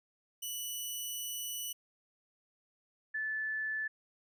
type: tone pair in turn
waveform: 10% pulse / sine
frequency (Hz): 2960 / 1742.8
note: F#7 / A6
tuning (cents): 0 / -17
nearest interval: major sixth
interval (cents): 917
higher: first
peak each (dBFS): -29 / -33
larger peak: first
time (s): 0.42-1.73 / 3.14-3.88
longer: first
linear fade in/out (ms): 10
effects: none